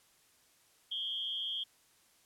sine tone with amplitude modulation, 3237 Hz, G#7, 45 cents flat, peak -31 dBFS, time 0.91-1.64 s, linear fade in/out 10 ms, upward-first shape sine, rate 220 Hz, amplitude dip 75%, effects white hiss -67 dBFS RMS until 2.25 s + low-pass 12000 Hz 12 dB/octave

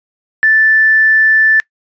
triangle tone with tanh clipping, 1760 Hz, A6, in tune, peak -6 dBFS, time 0.43-1.6 s, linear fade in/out 0 ms, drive 3 dB, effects noise-tail reverb RT60 0.1 s tail -23 dB re dry + resampled to 16000 Hz

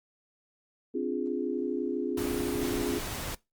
sine chord, D half-diminished seventh, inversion third, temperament equal, 261.6 / 293.7 / 349.2 / 415.3 Hz, C4 / D4 / F4 / Ab4, 0 / 0 / 0 / 0 cents, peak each -33 / -35 / -33 / -34 dBFS, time 0.94-2.99 s, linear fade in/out 10 ms
pink noise, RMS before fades -36 dBFS, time 2.17-3.35 s, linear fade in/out 5 ms
effects noise-tail reverb RT60 0.2 s tail -21 dB re dry + Opus 32 kbps

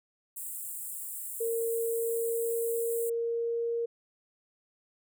pink high-pass noise, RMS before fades -39 dBFS, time 0.36-3.1 s, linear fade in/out 10 ms, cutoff 7600 Hz, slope 96 dB/octave
sine tone with pitch glide, 459.7 to 466.7 Hz, A#4 to A#4, -24 to +2 cents, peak -28 dBFS, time 1.4-3.86 s, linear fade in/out 10 ms, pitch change +26 cents, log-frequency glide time 1.77-3.74 s
effects none

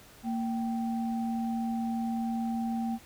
sine tone pair together, 230 / 777 Hz, A#3 / G5, -23 / -16 cents, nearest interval octave + major sixth, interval 2107 cents, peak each -29 / -37 dBFS, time 0.23-2.99 s, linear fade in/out 50 ms, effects pink hiss -54 dBFS RMS until 3.05 s

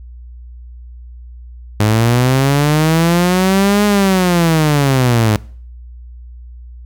sawtooth linear two-way sweep, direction up then down, 103.83 to 208.4 to 103.83 Hz, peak -6 dBFS, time 1.8-5.36 s, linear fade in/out 0 ms, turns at 3.85 s, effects noise-tail reverb RT60 0.5 s tail -23 dB re dry + added 60 Hz sine -31 dBFS peak until 6.85 s

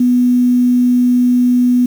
sine tone with quantisation, 246.9 Hz, B3, in tune, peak -8 dBFS, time 0-1.86 s, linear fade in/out 5 ms, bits 6, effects none

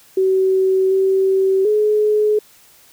sine tone with pitch steps, 379.3 / 383.6 / 423.6 Hz, F#4 / G4 / G#4, +43 / -37 / +34 cents, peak -12 dBFS, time 0.17-2.39 s, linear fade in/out 5 ms, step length 740 ms, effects white hiss -49 dBFS RMS until 2.92 s

